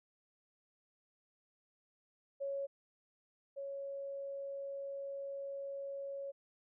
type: tone pair in turn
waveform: sine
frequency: 554.4 / 554.4 Hz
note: C#5 / C#5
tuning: 0 / 0 cents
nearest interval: unison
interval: 0 cents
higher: neither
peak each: -36 / -40 dBFS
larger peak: first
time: 2.4-2.67 / 3.56-6.32 s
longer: second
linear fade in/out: 20 ms
effects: none